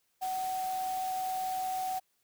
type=tone in noise; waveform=sine; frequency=750 Hz; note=F#5; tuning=23 cents sharp; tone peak=-31 dBFS; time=0.21-2 s; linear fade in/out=20 ms; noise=white; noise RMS=-45 dBFS; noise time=0.21-2 s; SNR=+11 dB; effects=white hiss -75 dBFS RMS until 2.23 s